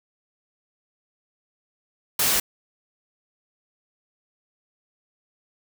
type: noise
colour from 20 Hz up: white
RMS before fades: -21 dBFS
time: 2.19-2.4 s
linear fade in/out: 5 ms
effects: none